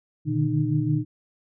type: tone cluster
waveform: sine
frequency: 120.2 / 147.7 / 153.6 / 305.2 Hz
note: B2 / D3 / D#3 / D#4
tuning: -46 / +10 / -22 / -33 cents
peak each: -26 dBFS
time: 0.25-1.05 s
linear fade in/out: 50 ms
effects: none